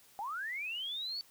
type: linear sweep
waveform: sine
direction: up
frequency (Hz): 764 to 4544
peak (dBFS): -36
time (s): 0.19-1.21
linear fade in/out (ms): 0
effects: white hiss -62 dBFS RMS until 1.3 s